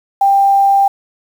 sine tone with quantisation, 791 Hz, G5, 15 cents sharp, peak -7 dBFS, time 0.21-0.88 s, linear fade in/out 5 ms, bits 6, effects none

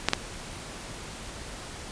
clicks, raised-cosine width 0.2 ms, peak -3 dBFS, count 2, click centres 0.086 / 0.134 s, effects pink hiss -40 dBFS RMS until 1.91 s + resampled to 22050 Hz

